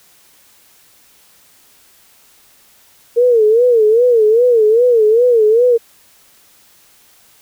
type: tone with vibrato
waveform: sine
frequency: 460 Hz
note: A#4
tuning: 23 cents flat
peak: -7 dBFS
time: 3.16-5.78 s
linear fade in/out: 20 ms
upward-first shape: sine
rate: 2.5 Hz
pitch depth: 140 cents each way
effects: white hiss -49 dBFS RMS until 7.41 s